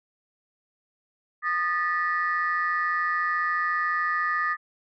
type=tone cluster; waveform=sine; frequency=1227 / 1762 / 1936 Hz; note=D#6 / A6 / B6; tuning=-25 / +2 / -35 cents; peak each=-25 / -27 / -30 dBFS; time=1.42-4.57 s; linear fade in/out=50 ms; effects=tanh soft clip ceiling -15 dBFS